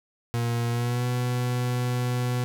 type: tone with pitch glide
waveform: 40% pulse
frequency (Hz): 118.3 to 123.68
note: A#2 to B2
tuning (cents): +26 to +3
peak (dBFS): -23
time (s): 0.34-2.44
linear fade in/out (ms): 0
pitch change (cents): +77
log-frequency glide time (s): 0.7-1.06
effects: none